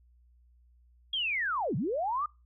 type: linear two-way sweep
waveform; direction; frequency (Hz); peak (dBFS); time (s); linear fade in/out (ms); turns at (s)
sine; down then up; 3322 to 112.7 to 1246; -28; 1.13-2.26; 5; 1.76
effects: noise-tail reverb RT60 0.3 s tail -26 dB re dry + added 60 Hz sine -59 dBFS peak until 2.45 s